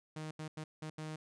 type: tone bursts at uneven times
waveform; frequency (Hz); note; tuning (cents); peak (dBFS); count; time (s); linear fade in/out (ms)
sawtooth; 155.56; D#3; 0; -37; 5; 0.16-0.31 / 0.39-0.48 / 0.57-0.64 / 0.82-0.9 / 0.98-1.16; 5
effects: resampled to 22050 Hz